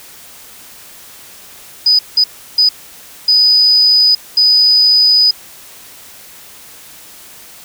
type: tone bursts at uneven times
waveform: sine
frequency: 4978 Hz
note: D#8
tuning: in tune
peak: -6 dBFS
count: 5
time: 1.86-1.99 / 2.17-2.24 / 2.58-2.69 / 3.28-4.15 / 4.37-5.31 s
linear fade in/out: 5 ms
effects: white hiss -37 dBFS RMS until 7.64 s